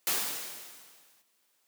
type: noise with exponential decay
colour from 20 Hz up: white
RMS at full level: -27 dBFS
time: 0.07-1.22 s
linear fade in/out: 1 ms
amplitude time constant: 250 ms
effects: white hiss -72 dBFS RMS until 1.67 s + high-pass 200 Hz 12 dB/octave